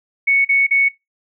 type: tone bursts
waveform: sine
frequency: 2217 Hz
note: C#7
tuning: in tune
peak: -11 dBFS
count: 3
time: 0.27-0.888 s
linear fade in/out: 10 ms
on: 180 ms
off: 39 ms
effects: noise-tail reverb RT60 0.2 s tail -22 dB re dry